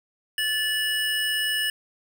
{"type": "tone pair together", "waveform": "square", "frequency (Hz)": [1738.6, 2924], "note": ["A6", "F#7"], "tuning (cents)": [-21, -21], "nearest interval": "major sixth", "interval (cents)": 900, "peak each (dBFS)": [-27, -26], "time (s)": [0.38, 1.7], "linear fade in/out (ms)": 2, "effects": []}